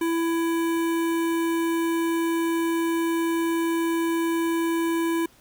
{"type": "tone with notch filter", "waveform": "square", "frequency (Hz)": 332.4, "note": "E4", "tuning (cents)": 15, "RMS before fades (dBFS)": -24, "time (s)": [0.01, 5.26], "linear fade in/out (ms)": 5, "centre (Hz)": 4900, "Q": 1.1, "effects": ["pink hiss -56 dBFS RMS until 5.4 s"]}